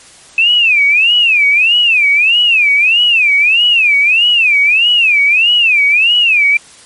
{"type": "tone with vibrato", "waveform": "sine", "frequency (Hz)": 2567, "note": "E7", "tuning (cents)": -47, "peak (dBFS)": -6, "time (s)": [0.38, 6.57], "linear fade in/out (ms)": 2, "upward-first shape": "sine", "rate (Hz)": 1.6, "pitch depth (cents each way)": 230, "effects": ["white hiss -39 dBFS RMS until 6.85 s", "MP3 48 kbps"]}